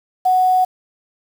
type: tone with quantisation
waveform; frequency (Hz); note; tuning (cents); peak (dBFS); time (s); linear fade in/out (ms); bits
sine; 740; F#5; 0; -11; 0.25-0.65; 10; 6
effects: none